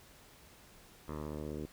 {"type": "tone with low-pass filter sweep", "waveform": "10% pulse", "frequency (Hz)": 75.6, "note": "D#2", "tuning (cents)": -49, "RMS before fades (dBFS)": -41, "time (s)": [1.08, 1.66], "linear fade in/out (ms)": 5, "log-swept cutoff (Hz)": [1300, 380], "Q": 1.5, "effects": ["pink hiss -59 dBFS RMS until 1.72 s"]}